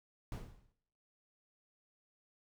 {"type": "noise with exponential decay", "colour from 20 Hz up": "brown", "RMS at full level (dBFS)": -38, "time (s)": [0.32, 0.72], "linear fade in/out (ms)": 1, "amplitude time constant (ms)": 86, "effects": ["noise-tail reverb RT60 0.7 s tail -17 dB re dry"]}